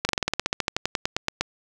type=slowing click train; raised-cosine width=0.2 ms; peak=-5 dBFS; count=19; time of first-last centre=0.05-1.41 s; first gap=40 ms; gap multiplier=1.07; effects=7-bit